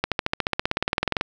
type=accelerating click train; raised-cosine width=0.3 ms; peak=-5 dBFS; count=21; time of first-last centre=0.04-1.211 s; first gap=77 ms; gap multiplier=0.97; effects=none